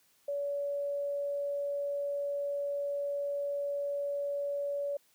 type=tone; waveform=sine; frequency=569 Hz; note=C#5; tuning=45 cents sharp; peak=-31 dBFS; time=0.28-4.97 s; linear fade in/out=5 ms; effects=white hiss -68 dBFS RMS until 5.14 s + high-pass 80 Hz 12 dB/octave